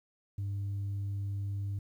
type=tone; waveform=sine; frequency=99.7 Hz; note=G2; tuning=30 cents sharp; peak=-30 dBFS; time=0.38-1.79 s; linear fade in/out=5 ms; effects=tanh soft clip ceiling -31 dBFS + 11-bit